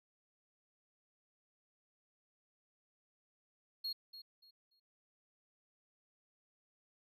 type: tone with echo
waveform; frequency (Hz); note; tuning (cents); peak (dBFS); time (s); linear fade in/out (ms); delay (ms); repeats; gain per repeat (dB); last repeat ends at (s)
triangle; 4293; C8; +44; -36; 3.84-3.93; 10; 290; 3; -12; 4.8
effects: none